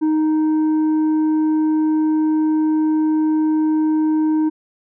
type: tone with tanh clipping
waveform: triangle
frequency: 311.1 Hz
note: D#4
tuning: in tune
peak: -15 dBFS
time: 0.01-4.5 s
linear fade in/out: 20 ms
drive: 9 dB
effects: none